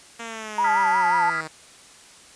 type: linear sweep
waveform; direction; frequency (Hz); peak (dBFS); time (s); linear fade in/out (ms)
5% pulse; down; 233.1 to 155.56; -21; 0.19-1.48; 10
type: tone with vibrato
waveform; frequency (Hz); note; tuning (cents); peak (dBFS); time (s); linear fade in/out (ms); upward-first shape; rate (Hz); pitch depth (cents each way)
sine; 913; A#5; -36; -18; 0.58-1.3; 5; sine; 5.6; 110
type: chord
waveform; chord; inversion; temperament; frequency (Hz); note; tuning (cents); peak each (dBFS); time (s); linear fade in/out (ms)
sine; F half-diminished seventh; third; equal; 1244.5 / 1396.9 / 1661.2 / 1975.5; Eb6 / F6 / Ab6 / Cb7; 0 / 0 / 0 / 0; -30 / -27 / -33 / -28; 0.64-1.41; 5
effects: white hiss -48 dBFS RMS until 2.35 s + resampled to 22050 Hz